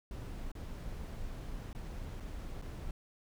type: noise with dropouts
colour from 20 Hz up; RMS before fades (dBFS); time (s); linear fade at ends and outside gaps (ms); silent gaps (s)
brown; -42; 0.11-2.91; 2; 0.517-0.551 / 1.73-1.749 / 2.201-2.204 / 2.617-2.622
effects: none